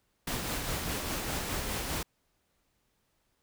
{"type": "noise with tremolo", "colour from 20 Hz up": "pink", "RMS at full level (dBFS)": -33, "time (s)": [0.27, 2.03], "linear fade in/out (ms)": 5, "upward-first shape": "sine", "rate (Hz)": 4.9, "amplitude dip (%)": 30, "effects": ["pink hiss -75 dBFS RMS until 3.42 s"]}